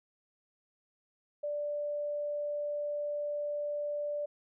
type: tone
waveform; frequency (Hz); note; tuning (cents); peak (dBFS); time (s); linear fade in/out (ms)
sine; 587; D5; -1; -32; 1.43-4.26; 10
effects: none